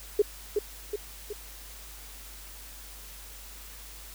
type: tone with echo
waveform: sine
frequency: 415.3 Hz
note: G#4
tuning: in tune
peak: -17 dBFS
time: 0.19-0.22 s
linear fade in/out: 5 ms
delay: 370 ms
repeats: 3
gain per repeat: -5 dB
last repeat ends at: 1.33 s
effects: added 50 Hz sine -47 dBFS peak until 4.14 s + white hiss -47 dBFS RMS until 4.14 s